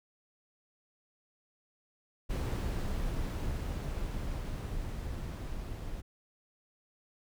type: noise with level ramp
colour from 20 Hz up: brown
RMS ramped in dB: -32 to -40 dBFS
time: 2.29-6.02 s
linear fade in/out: 20 ms
effects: none